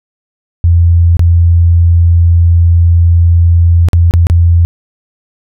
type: tone with dropouts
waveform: sine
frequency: 85.1 Hz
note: F2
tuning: 44 cents flat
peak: -3 dBFS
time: 0.64-4.65 s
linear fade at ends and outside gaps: 0 ms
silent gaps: 1.169-1.194 / 3.886-3.932 / 4.11-4.138 / 4.269-4.299 s
effects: none